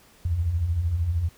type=beating tone pair; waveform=sine; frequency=73.42 / 86.42 Hz; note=D2 / F2; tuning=0 / -18 cents; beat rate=13 Hz; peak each=-31 / -22 dBFS; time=0.25-1.29 s; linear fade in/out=5 ms; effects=pink hiss -55 dBFS RMS until 1.37 s